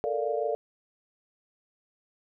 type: chord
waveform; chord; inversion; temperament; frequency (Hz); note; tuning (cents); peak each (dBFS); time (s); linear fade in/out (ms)
sine; Bb major seventh; third; equal; 440 / 466.2 / 587.3 / 698.5; A4 / Bb4 / D5 / F5; 0 / 0 / 0 / 0; -31 / -32 / -31 / -33; 0.04-0.55; 0
effects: none